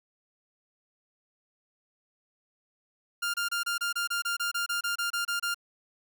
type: tone bursts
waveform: sawtooth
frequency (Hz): 1400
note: F6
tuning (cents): +4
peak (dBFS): -24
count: 16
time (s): 3.22-5.545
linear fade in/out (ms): 10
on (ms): 120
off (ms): 27
effects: none